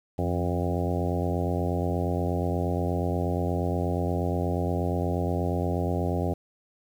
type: harmonic tone with a mistuned harmonic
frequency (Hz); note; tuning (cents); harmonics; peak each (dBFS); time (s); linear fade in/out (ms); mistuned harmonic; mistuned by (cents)
88.4; F2; +22; 1 / 2 / 3 / 4 / 5 / 6 / 7 / 8 / 9; -28 / -31 / -33 / -34 / -35 / -36 / -36 / -37 / -38; 0.18-6.34; 10; 2; -66
effects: 9-bit